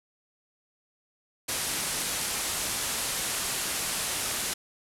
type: low-pass noise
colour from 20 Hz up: white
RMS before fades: -31 dBFS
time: 1.48-4.54 s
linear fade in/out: 10 ms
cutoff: 12000 Hz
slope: 48 dB/octave
effects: none